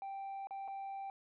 sine tone with dropouts, 784 Hz, G5, in tune, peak -38 dBFS, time 0.02-1.1 s, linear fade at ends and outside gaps 1 ms, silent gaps 0.471-0.508 / 0.678-0.682 s, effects tanh soft clip ceiling -40 dBFS

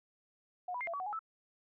sine tone with pitch steps, 722 / 985 / 2114 / 675 / 1136 / 744 / 834 / 1312 Hz, F#5 / B5 / C7 / E5 / C#6 / F#5 / G#5 / E6, -43 / -5 / +17 / +41 / +42 / +9 / +7 / -9 cents, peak -36 dBFS, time 0.68-1.192 s, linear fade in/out 5 ms, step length 64 ms, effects none

